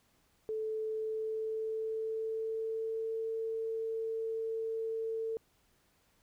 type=tone with pitch glide; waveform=sine; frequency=437 to 448.2 Hz; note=A4 to A4; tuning=-12 to +32 cents; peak=-33 dBFS; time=0.49-5.37 s; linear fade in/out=0 ms; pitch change=+44 cents; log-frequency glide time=0.87-3.26 s; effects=pink hiss -71 dBFS RMS until 6.22 s